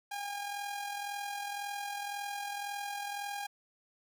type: tone with amplitude modulation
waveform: sawtooth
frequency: 811 Hz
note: G#5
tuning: 41 cents flat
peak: -31 dBFS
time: 0.11-3.47 s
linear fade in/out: 10 ms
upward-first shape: sine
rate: 41.9 Hz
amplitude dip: 45%
effects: none